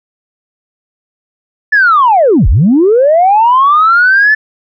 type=linear two-way sweep; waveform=sine; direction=down then up; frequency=1760 to 32.7 to 1760 Hz; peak=-3 dBFS; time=1.72-4.35 s; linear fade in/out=10 ms; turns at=2.48 s; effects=tanh soft clip ceiling 0 dBFS